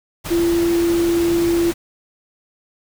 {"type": "tone in noise", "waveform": "sine", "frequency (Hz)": 340, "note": "F4", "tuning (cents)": -46, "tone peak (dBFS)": -14, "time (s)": [0.3, 1.72], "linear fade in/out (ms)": 20, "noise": "pink", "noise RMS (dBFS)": -28, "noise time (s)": [0.24, 1.74], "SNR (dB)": 11, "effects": []}